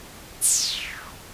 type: noise with low-pass filter sweep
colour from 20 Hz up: violet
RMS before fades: -24 dBFS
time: 0.41-1.16 s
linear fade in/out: 50 ms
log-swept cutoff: 11000 to 840 Hz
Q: 5.2
effects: pink hiss -43 dBFS RMS until 1.33 s + resampled to 32000 Hz